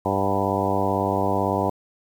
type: harmonic tone with a mistuned harmonic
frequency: 98 Hz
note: G2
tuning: in tune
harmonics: 1 / 2 / 3 / 4 / 5 / 6 / 7 / 8 / 9 / 10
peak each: -29 / -29 / -29 / -29 / -29 / -29 / -29 / -29 / -29 / -29 dBFS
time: 0.05-1.7 s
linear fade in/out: 5 ms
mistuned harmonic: 8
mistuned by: -38 cents
effects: 8-bit